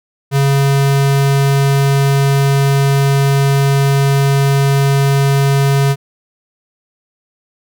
square tone, 138.59 Hz, C#3, in tune, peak -10 dBFS, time 0.31-5.96 s, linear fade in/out 50 ms, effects none

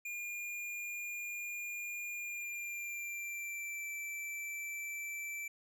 square tone with pitch glide, 2417 to 2331 Hz, D7 to D7, +49 to -14 cents, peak -40 dBFS, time 0.05-5.48 s, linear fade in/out 5 ms, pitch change -63 cents, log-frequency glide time 2.14-3.9 s, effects none

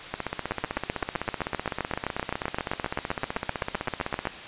two click trains, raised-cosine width 0.5 ms, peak -13 / -11 dBFS, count 66 / 30, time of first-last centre 0.14-4.254 / 0.51-4.271 s, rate 15.8 / 7.71 Hz, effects white hiss -39 dBFS RMS until 4.47 s + resampled to 8000 Hz

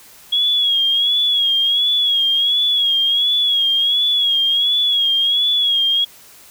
sine tone with vibrato, 3322 Hz, G#7, in tune, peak -13 dBFS, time 0.32-6.05 s, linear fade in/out 10 ms, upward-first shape sine, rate 1.4 Hz, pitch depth 64 cents each way, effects white hiss -44 dBFS RMS until 6.5 s

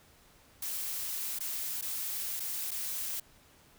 blue noise with dropouts, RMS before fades -36 dBFS, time 0.62-3.2 s, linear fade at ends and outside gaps 5 ms, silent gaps 1.389-1.405 / 1.813-1.823 / 2.398-2.402 / 2.709-2.714 s, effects pink hiss -61 dBFS RMS until 3.78 s

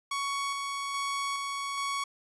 sawtooth tone with tremolo, 1116 Hz, C#6, 11 cents sharp, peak -26 dBFS, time 0.11-2.04 s, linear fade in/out 5 ms, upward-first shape square, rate 1.2 Hz, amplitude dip 25%, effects resampled to 24000 Hz

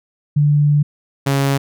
sine / sawtooth tone pair in turn, 146.83 / 138.28 Hz, D3 / C#3, 0 / -4 cents, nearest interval minor second, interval 104 cents, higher first, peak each -10 dBFS, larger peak neither, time 0.36-0.83 / 1.26-1.58 s, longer first, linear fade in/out 10 ms, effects none

